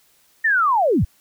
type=linear sweep; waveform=sine; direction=down; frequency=1859 to 41.39 Hz; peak=-14 dBFS; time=0.44-1.05 s; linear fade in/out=10 ms; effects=white hiss -58 dBFS RMS until 1.2 s